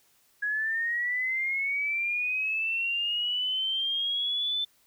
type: linear sweep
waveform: sine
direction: up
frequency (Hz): 1661.2 to 3538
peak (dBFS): -26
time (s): 0.42-4.65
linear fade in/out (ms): 10
effects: white hiss -65 dBFS RMS until 4.86 s